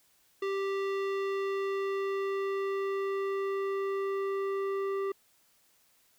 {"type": "tone with low-pass filter sweep", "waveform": "square", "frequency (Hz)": 392, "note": "G4", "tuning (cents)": 0, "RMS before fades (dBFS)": -32, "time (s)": [0.42, 5.12], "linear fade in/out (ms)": 5, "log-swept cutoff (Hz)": [3200, 1500], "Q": 0.85, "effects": ["white hiss -67 dBFS RMS until 6.18 s"]}